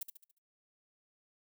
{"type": "noise with echo", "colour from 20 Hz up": "violet", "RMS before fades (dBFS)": -38, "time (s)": [0.01, 0.03], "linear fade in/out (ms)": 5, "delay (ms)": 71, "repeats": 5, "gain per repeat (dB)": -7, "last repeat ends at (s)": 0.385, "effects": ["noise-tail reverb RT60 0.2 s tail -26 dB re dry"]}